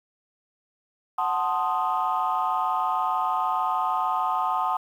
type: chord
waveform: sine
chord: F# diminished seventh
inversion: none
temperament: equal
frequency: 740 / 880 / 1046.5 / 1244.5 Hz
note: F#5 / A5 / C6 / Eb6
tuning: 0 / 0 / 0 / 0 cents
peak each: -27 dBFS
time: 1.18-4.77 s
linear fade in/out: 5 ms
effects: tanh soft clip ceiling -15 dBFS + 9-bit